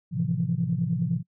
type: chord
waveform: sine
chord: F major seventh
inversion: first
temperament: equal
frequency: 110 / 130.81 / 164.81 / 174.61 Hz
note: A2 / C3 / E3 / F3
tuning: 0 / 0 / 0 / 0 cents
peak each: -33 / -29 / -27 / -27 dBFS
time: 0.11-1.23 s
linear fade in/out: 50 ms
effects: noise-tail reverb RT60 0.1 s tail -26 dB re dry + tanh soft clip ceiling -13 dBFS